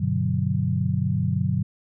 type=chord; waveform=sine; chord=G major seventh; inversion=none; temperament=equal; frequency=98 / 123.47 / 146.83 / 185 Hz; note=G2 / B2 / D3 / F#3; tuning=0 / 0 / 0 / 0 cents; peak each=-26 dBFS; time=0-1.63 s; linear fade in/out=10 ms; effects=none